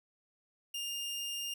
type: tone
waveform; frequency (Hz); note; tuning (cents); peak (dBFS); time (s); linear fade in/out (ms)
sawtooth; 2813; F7; +12; -33; 0.74-1.54; 5
effects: none